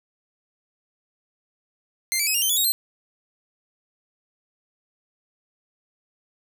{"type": "tone with pitch steps", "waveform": "10% pulse", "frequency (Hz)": [2093, 2309, 2547, 2810, 3100, 3420, 3773, 4162], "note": ["C7", "D7", "D#7", "F7", "G7", "A7", "A#7", "C8"], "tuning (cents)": [0, -30, 40, 10, -20, -50, 20, -10], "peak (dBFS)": -12, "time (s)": [2.12, 2.72], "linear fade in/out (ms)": 0, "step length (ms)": 75, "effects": []}